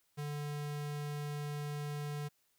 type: tone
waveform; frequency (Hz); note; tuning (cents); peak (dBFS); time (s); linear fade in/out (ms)
square; 146.83; D3; 0; -38; 0.17-2.29; 20
effects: white hiss -75 dBFS RMS until 2.58 s